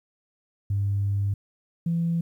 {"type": "tone pair in turn", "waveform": "sine", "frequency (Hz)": [100, 168.18], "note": ["G2", "E3"], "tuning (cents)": [35, 35], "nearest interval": "major sixth", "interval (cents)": 900, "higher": "second", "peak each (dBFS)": -21, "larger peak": "neither", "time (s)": [[0.7, 1.34], [1.86, 2.21]], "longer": "first", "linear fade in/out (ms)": 5, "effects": ["tanh soft clip ceiling -17 dBFS", "10-bit"]}